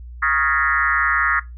sine tone with frequency modulation, 1540 Hz, G6, 31 cents flat, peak -15 dBFS, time 0.22-1.4 s, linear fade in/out 10 ms, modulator 145 Hz, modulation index 2.7, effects noise-tail reverb RT60 0.2 s tail -18 dB re dry + added 60 Hz sine -33 dBFS peak until 1.57 s

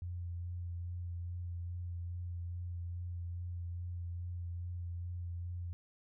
sine tone with vibrato, 87.31 Hz, F2, in tune, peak -38 dBFS, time 0.02-5.73 s, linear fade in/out 0 ms, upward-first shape sine, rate 2.4 Hz, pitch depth 19 cents each way, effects none

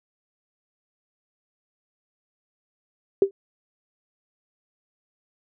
sine tone with exponential decay, 393.1 Hz, G4, 5 cents sharp, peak -9 dBFS, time 3.22-3.31 s, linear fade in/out 2 ms, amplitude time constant 19 ms, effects none

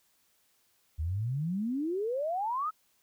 sine exponential sweep, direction up, 73.42 to 1318.5 Hz, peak -29 dBFS, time 0.98-2.71 s, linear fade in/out 20 ms, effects white hiss -70 dBFS RMS until 3.02 s

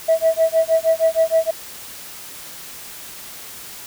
sine tone with tremolo, 650 Hz, E5, 24 cents flat, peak -9 dBFS, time 0.08-1.51 s, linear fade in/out 10 ms, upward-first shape sine, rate 6.4 Hz, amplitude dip 100%, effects tanh soft clip ceiling -8 dBFS + white hiss -36 dBFS RMS until 3.86 s

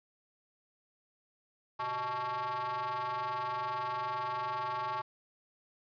square ring-modulated tone, 123.1 Hz, B2, 5 cents flat, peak -31 dBFS, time 1.79-5.02 s, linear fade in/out 10 ms, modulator 996 Hz, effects resampled to 11025 Hz + 10-bit

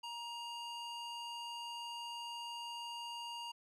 square tone with band-pass filter, 943 Hz, A#5, 20 cents sharp, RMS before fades -45 dBFS, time 0.03-3.52 s, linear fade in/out 10 ms, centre 2900 Hz, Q 0.88, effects none

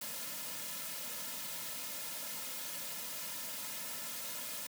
white noise with comb filter, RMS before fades -42 dBFS, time 0.01-4.67 s, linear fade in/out 5 ms, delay 2.6 ms, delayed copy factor -0.9, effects high-pass 150 Hz 12 dB/octave

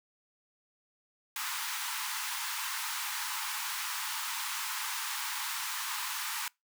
pink high-pass noise, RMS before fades -36 dBFS, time 1.36-6.48 s, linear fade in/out 2 ms, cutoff 850 Hz, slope 96 dB/octave, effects noise-tail reverb RT60 0.2 s tail -25 dB re dry

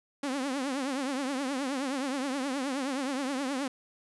sawtooth tone with vibrato, 270 Hz, C#4, 45 cents flat, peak -26 dBFS, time 0.23-3.68 s, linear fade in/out 5 ms, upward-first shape triangle, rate 9.5 Hz, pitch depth 150 cents each way, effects resampled to 24000 Hz

